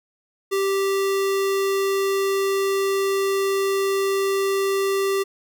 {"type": "tone", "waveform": "square", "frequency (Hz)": 391.3, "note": "G4", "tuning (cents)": -3, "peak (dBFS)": -20, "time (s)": [0.51, 5.24], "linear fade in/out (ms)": 20, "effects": []}